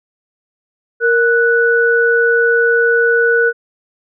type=tone pair together; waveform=sine; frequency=466.2 / 1480.1 Hz; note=A#4 / F#6; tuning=0 / 0 cents; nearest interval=octave + minor sixth; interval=2000 cents; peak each=-12 dBFS; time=1-3.53 s; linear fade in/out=50 ms; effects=none